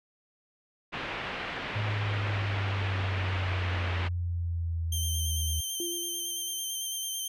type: low-pass noise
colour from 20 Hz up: white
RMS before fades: -36 dBFS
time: 0.92-4.09 s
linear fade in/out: 20 ms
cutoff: 2800 Hz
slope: 24 dB/octave
type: exponential sweep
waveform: sine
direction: down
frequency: 106.4 to 77.78 Hz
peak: -28 dBFS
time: 1.75-5.61 s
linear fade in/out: 10 ms
type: tone with vibrato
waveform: 15% pulse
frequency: 3136 Hz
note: G7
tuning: in tune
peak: -25 dBFS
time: 4.92-7.28 s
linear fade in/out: 5 ms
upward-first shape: square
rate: 9 Hz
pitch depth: 19 cents each way
type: tone with exponential decay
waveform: sine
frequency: 344.3 Hz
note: F4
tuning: 25 cents flat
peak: -32 dBFS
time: 5.8-6.86 s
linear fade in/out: 1 ms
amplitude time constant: 230 ms
effects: none